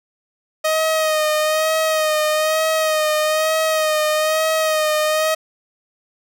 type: tone with vibrato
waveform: sawtooth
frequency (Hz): 624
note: D#5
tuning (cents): +5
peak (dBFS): -12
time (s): 0.64-5.35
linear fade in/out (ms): 10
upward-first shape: sine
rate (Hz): 1.1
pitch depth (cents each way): 33
effects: none